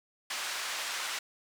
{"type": "band-pass noise", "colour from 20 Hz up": "pink", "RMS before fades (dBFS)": -36, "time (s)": [0.3, 1.19], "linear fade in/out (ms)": 5, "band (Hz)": [1200, 7800], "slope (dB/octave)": 12, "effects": []}